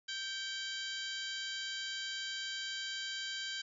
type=harmonic tone with a mistuned harmonic; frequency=784 Hz; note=G5; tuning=in tune; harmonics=2 / 3 / 4 / 5 / 6 / 7 / 8 / 9; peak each=-43 / -51 / -42 / -46 / -46 / -55 / -56 / -51 dBFS; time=0.08-3.62 s; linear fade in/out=10 ms; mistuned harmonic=3; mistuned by=-54 cents; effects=none